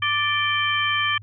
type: harmonic tone with a mistuned harmonic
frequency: 587.3 Hz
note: D5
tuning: in tune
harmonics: 2 / 3 / 4 / 5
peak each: -25 / -25 / -25 / -25 dBFS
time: 0.02-1.18 s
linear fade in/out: 5 ms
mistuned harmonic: 5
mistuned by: +100 cents
effects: added 103 Hz sine -40 dBFS peak until 1.22 s